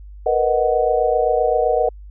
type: chord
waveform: sine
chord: B major seventh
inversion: third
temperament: equal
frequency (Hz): 466.2 / 493.9 / 622.3 / 740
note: A#4 / B4 / D#5 / F#5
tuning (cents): 0 / 0 / 0 / 0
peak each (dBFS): -20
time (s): 0.26-1.89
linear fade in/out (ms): 5
effects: added 50 Hz sine -35 dBFS peak until 2.1 s